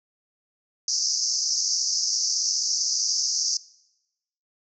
white band-pass noise, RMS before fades -25 dBFS, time 0.88-3.57 s, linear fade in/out 2 ms, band 4800 to 6400 Hz, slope 96 dB/octave, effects noise-tail reverb RT60 0.9 s tail -21 dB re dry

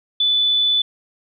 sine tone, 3485 Hz, A7, 17 cents flat, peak -14 dBFS, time 0.2-0.82 s, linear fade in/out 5 ms, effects none

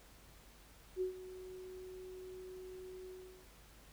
sine tone with ADSR envelope, 370.6 Hz, F#4, 3 cents sharp, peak -32 dBFS, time 0.96-3.48 s, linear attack 53 ms, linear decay 110 ms, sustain -15 dB, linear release 380 ms, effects added 50 Hz sine -62 dBFS peak until 3.92 s + pink hiss -62 dBFS RMS until 3.92 s

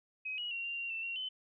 sine tone with pitch steps, 2532 / 2908 / 2748 / 2777 / 2761 / 2677 / 2745 / 3043 Hz, D#7 / F#7 / F7 / F7 / F7 / E7 / F7 / F#7, +30 / -31 / -29 / -10 / -20 / +26 / -31 / +48 cents, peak -36 dBFS, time 0.25-1.29 s, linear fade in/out 10 ms, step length 130 ms, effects none

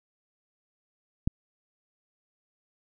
click, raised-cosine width 5 ms, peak -12 dBFS, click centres 1.275 s, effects none

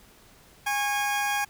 20% pulse tone pair together, 819.8 / 1095 Hz, G#5 / C#6, -23 / -22 cents, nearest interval perfect fourth, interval 501 cents, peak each -20 / -30 dBFS, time 0.66-1.45 s, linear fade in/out 10 ms, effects pink hiss -55 dBFS RMS until 1.49 s

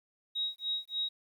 sine tone with tremolo, 3800 Hz, A#7, 33 cents sharp, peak -29 dBFS, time 0.35-1.09 s, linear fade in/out 10 ms, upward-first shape sine, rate 3.4 Hz, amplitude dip 100%, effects 11-bit

